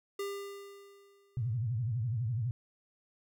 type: tone with exponential decay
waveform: square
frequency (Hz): 400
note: G4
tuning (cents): +35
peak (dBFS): -34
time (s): 0.19-1.57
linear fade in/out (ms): 5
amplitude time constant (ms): 300
type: tone with vibrato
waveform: sine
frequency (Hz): 116.54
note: A#2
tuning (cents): 0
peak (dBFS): -30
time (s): 1.37-2.51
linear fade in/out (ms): 0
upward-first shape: sine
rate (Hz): 12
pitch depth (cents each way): 190
effects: none